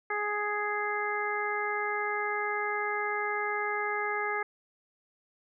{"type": "harmonic tone", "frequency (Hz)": 416.2, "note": "G#4", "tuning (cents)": 4, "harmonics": [1, 2, 3, 4, 5], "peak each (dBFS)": [-35, -35, -35, -35, -35], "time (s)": [0.1, 4.43], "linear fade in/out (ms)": 5, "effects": []}